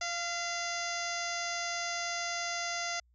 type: harmonic tone with a mistuned harmonic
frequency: 693 Hz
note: F5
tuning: 14 cents flat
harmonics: 1 / 2 / 3 / 4 / 5 / 6 / 7 / 8 / 9 / 10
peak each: -39 / -40 / -39 / -46 / -46 / -48 / -41 / -46 / -41 / -49 dBFS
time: 0.01-3 s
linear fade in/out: 5 ms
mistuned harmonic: 3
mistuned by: -32 cents
effects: added 60 Hz sine -64 dBFS peak until 3.14 s